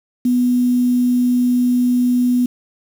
sine tone with quantisation, 246.9 Hz, B3, in tune, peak -12 dBFS, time 0.25-2.46 s, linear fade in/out 5 ms, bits 6, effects none

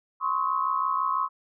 sine tone cluster, 1033 / 1099 / 1277 Hz, C6 / C#6 / D#6, -22 / -15 / +45 cents, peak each -28 / -26 / -30 dBFS, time 0.2-1.29 s, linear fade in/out 50 ms, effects none

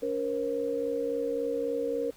sine tone cluster, 282.6 / 471.4 / 535 Hz, C#4 / A#4 / C5, +34 / +19 / +38 cents, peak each -36 / -29 / -34 dBFS, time 0.02-2.11 s, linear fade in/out 10 ms, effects pink hiss -56 dBFS RMS until 2.16 s

